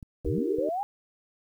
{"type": "clicks", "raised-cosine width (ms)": 5, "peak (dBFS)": -29, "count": 4, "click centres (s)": [0.028, 0.248, 0.383, 0.586]}
{"type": "chord", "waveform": "sine", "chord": "Eb major", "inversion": "none", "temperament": "just", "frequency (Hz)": [311.1, 388.9, 466.7], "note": ["Eb4", "G4", "Bb4"], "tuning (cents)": [0, -14, 2], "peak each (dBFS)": -32, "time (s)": [0.25, 0.69], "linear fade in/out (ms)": 2}
{"type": "linear sweep", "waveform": "sine", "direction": "up", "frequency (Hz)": [39.23, 830.6], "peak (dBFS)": -27, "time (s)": [0.26, 0.83], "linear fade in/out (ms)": 0}
{"effects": ["10-bit"]}